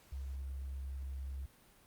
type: tone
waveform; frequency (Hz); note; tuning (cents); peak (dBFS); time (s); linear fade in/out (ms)
sine; 67.4; C#2; -48; -39; 0.12-1.46; 5
effects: pink hiss -64 dBFS RMS until 1.86 s + Opus 48 kbps